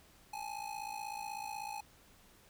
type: ring-modulated tone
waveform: square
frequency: 843 Hz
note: G#5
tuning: 26 cents sharp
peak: -38 dBFS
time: 0.33-1.81 s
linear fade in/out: 5 ms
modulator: 28.1 Hz
effects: pink hiss -63 dBFS RMS until 2.49 s